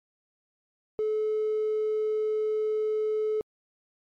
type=tone; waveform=triangle; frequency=430.8 Hz; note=A4; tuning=37 cents flat; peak=-21 dBFS; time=0.99-3.41 s; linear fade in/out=0 ms; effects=tanh soft clip ceiling -21 dBFS + MP3 96 kbps